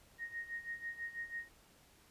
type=tone with tremolo; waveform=sine; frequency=1864.7 Hz; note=A#6; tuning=in tune; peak=-38 dBFS; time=0.18-1.49 s; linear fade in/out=50 ms; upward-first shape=sine; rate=6.1 Hz; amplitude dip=80%; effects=pink hiss -65 dBFS RMS until 2.1 s + resampled to 32000 Hz